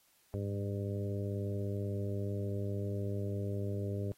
harmonic tone with a mistuned harmonic, 100.2 Hz, G2, 38 cents sharp, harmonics 1 / 2 / 3 / 4 / 5 / 6, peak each -35 / -42 / -45 / -42 / -46 / -47 dBFS, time 0.34-4.12 s, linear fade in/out 0 ms, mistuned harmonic 1, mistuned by +37 cents, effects white hiss -69 dBFS RMS until 4.17 s + AAC 48 kbps

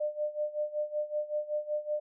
sine tone with tremolo, 600 Hz, D5, 37 cents sharp, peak -27 dBFS, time 0-2 s, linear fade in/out 10 ms, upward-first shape sine, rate 5.3 Hz, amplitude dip 85%, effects none

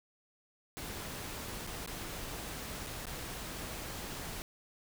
pink noise with dropouts, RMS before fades -42 dBFS, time 0.77-4.42 s, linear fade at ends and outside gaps 0 ms, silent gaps 1.667-1.673 / 1.861-1.875 / 2.864-2.868 / 3.055-3.068 s, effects none

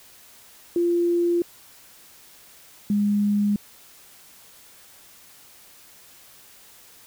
sine tone pair in turn, 345.5 / 205.4 Hz, F4 / G#3, -19 / -19 cents, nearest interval major sixth, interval 900 cents, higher first, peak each -18 dBFS, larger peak neither, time 0.76-1.42 / 2.9-3.56 s, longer neither, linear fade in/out 2 ms, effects white hiss -50 dBFS RMS until 7.06 s

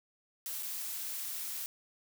blue noise with dropouts, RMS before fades -39 dBFS, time 0.46-1.66 s, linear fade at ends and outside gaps 0 ms, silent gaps 0.626-0.631 s, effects none

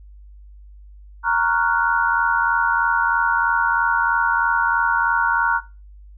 sine chord, Gb major seventh, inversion first, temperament equal, 932.3 / 1108.7 / 1396.9 / 1480 Hz, Bb5 / Db6 / F6 / Gb6, 0 / 0 / 0 / 0 cents, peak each -20 / -25 / -22 / -21 dBFS, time 1.23-5.61 s, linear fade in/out 50 ms, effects noise-tail reverb RT60 0.3 s tail -19 dB re dry + added 50 Hz sine -40 dBFS peak until 6.17 s

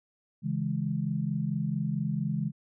sine chord, C# minor, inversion none, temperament equal with one note detuned, 138.59 / 163.01 / 207.7 Hz, C#3 / E3 / G#3, 0 / -19 / 0 cents, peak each -32 / -31 / -32 dBFS, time 0.42-2.52 s, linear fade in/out 50 ms, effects none

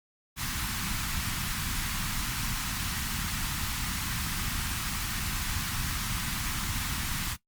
pink band-stop noise, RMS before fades -32 dBFS, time 0.36-7.37 s, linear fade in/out 50 ms, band 240 to 1000 Hz, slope 24 dB/octave, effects noise-tail reverb RT60 0.1 s tail -17 dB re dry + Opus 48 kbps

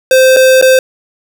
square tone with dropouts, 520 Hz, C5, 11 cents flat, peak -4 dBFS, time 0.11-0.79 s, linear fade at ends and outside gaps 2 ms, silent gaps 0.364-0.368 / 0.614-0.624 s, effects none

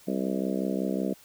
harmonic tone with a mistuned harmonic, 65.41 Hz, C2, in tune, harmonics 3 / 4 / 5 / 6 / 7 / 8 / 9 / 10, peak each -30 / -32 / -34 / -36 / -37 / -38 / -39 / -40 dBFS, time 0.07-1.14 s, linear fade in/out 10 ms, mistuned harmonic 10, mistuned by -22 cents, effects white hiss -55 dBFS RMS until 1.24 s

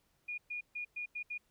sine tone bursts at uneven times, 2439 Hz, D#7, 35 cents flat, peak -37 dBFS, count 6, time 0.28-0.38 / 0.5-0.61 / 0.75-0.85 / 0.96-1.06 / 1.15-1.23 / 1.3-1.38 s, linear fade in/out 10 ms, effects pink hiss -75 dBFS RMS until 1.5 s

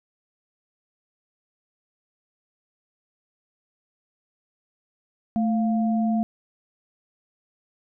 sine tone pair together, 220 / 698.5 Hz, A3 / F5, 0 / 0 cents, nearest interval octave + minor sixth, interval 2000 cents, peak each -20 / -29 dBFS, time 5.36-6.23 s, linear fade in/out 0 ms, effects none

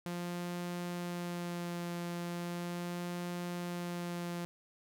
sawtooth tone with vibrato, 174.4 Hz, F3, 2 cents flat, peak -33 dBFS, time 0.06-4.45 s, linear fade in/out 0 ms, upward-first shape sine, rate 0.38 Hz, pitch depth 13 cents each way, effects none

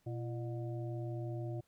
harmonic tone with a mistuned harmonic, 120.8 Hz, B2, 38 cents flat, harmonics 1 / 3 / 5 / 6, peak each -38 / -44 / -49 / -53 dBFS, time 0.06-1.61 s, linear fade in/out 10 ms, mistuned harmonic 3, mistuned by -99 cents, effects pink hiss -75 dBFS RMS until 1.67 s

